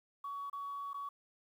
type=tone with dropouts; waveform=sine; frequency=1126 Hz; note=C#6; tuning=27 cents sharp; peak=-38 dBFS; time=0.24-1.09 s; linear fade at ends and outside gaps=5 ms; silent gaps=0.499-0.529 / 0.933-0.942 s; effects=tanh soft clip ceiling -35 dBFS + 11-bit